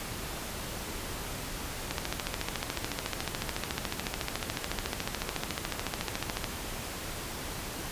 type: click train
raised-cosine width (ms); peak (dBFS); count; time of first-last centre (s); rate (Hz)
0.2; -13; 64; 1.91-6.442; 13.9
effects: pink hiss -38 dBFS RMS until 7.91 s + resampled to 32000 Hz